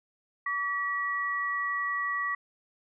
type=tone pair together; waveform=sine; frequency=1147 / 1929 Hz; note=D6 / B6; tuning=-41 / -41 cents; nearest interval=major sixth; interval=900 cents; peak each=-31 / -30 dBFS; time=0.46-2.35 s; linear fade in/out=5 ms; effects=none